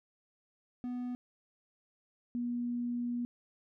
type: tone pair in turn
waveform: triangle / sine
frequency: 246.9 / 241.1 Hz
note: B3 / B3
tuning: 0 / -41 cents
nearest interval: unison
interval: 41 cents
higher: first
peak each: -33 / -32 dBFS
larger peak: second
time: 0.84-1.15 / 2.35-3.25 s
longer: second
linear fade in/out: 0 ms
effects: none